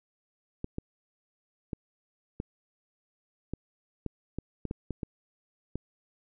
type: clicks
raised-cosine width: 3 ms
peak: -20 dBFS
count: 12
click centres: 0.644 / 0.784 / 1.732 / 2.401 / 3.536 / 4.063 / 4.386 / 4.653 / 4.711 / 4.907 / 5.032 / 5.756 s
effects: none